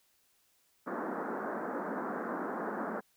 pink band-pass noise, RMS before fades -37 dBFS, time 0.86-3.01 s, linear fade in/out 20 ms, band 200 to 1600 Hz, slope 48 dB/octave, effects white hiss -71 dBFS RMS until 3.16 s

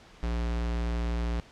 square tone, 58.27 Hz, A#1, in tune, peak -28 dBFS, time 0.23-1.4 s, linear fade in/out 0 ms, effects pink hiss -53 dBFS RMS until 1.51 s + low-pass 5000 Hz 12 dB/octave

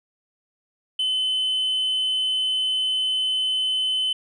sine tone, 3040 Hz, F#7, 46 cents sharp, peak -18 dBFS, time 0.99-4.13 s, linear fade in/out 5 ms, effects tanh soft clip ceiling -19 dBFS

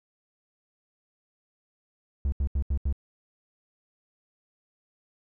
triangle tone bursts, 69.2 Hz, C#2, 2 cents flat, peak -21 dBFS, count 5, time 2.25-2.926 s, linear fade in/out 0 ms, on 72 ms, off 79 ms, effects none

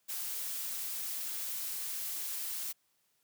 blue noise, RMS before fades -38 dBFS, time 0.08-2.73 s, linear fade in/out 20 ms, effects white hiss -75 dBFS RMS until 3.23 s + high-pass 60 Hz 12 dB/octave

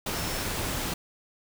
sine tone in noise, 5400 Hz, E8, 41 cents sharp, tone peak -41 dBFS, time 0.15-0.42 s, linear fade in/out 5 ms, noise pink, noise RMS -31 dBFS, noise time 0.06-0.94 s, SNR -13 dB, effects none

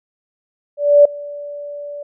sine tone with ADSR envelope, 580 Hz, D5, 22 cents flat, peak -3 dBFS, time 0.77-2.03 s, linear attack 280 ms, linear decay 5 ms, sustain -23 dB, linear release 5 ms, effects none

